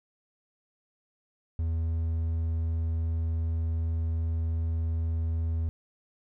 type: tone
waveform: triangle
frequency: 81.7 Hz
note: E2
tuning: 15 cents flat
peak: -24 dBFS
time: 1.59-5.69 s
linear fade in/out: 0 ms
effects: none